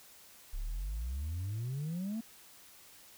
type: exponential sweep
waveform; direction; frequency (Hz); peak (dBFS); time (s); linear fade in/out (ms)
sine; up; 32.7 to 233.1; -32; 0.53-2.21; 10
effects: tanh soft clip ceiling -33 dBFS + white hiss -57 dBFS RMS until 3.17 s